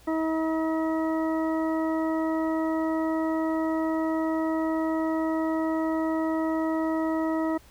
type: harmonic tone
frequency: 320 Hz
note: D#4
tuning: 49 cents sharp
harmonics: 1 / 2 / 3 / 4 / 6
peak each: -25 / -31 / -35 / -37 / -41 dBFS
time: 0.07-7.58 s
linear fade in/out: 10 ms
effects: added 60 Hz sine -56 dBFS peak until 7.7 s + pink hiss -56 dBFS RMS until 7.7 s